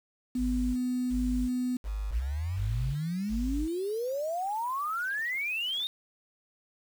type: tone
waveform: sine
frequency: 250 Hz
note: B3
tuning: 21 cents sharp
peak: -27 dBFS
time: 0.35-1.77 s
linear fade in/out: 5 ms
type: tone bursts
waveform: sine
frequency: 51.7 Hz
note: G#1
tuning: 7 cents flat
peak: -30 dBFS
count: 5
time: 0.37-3.68 s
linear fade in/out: 50 ms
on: 390 ms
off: 340 ms
type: exponential sweep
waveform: sine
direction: up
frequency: 56.9 to 3729 Hz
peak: -29 dBFS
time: 2.11-5.87 s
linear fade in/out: 0 ms
effects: 8-bit